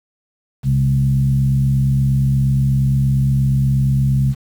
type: tone with frequency modulation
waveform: sine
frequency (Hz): 133.8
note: C3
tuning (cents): +39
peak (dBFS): -12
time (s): 0.63-4.35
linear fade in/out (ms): 50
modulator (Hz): 68.5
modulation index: 0.62
effects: 7-bit